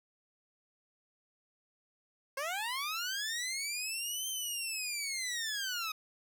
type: linear two-way sweep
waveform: 15% pulse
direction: up then down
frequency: 524 to 3136 to 1248 Hz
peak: -28 dBFS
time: 2.37-5.92 s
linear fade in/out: 5 ms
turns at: 4.28 s
effects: none